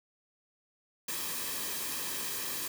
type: noise with comb filter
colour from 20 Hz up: white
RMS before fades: -36 dBFS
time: 1.08-2.68 s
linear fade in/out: 5 ms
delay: 1.4 ms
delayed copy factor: -0.55
effects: none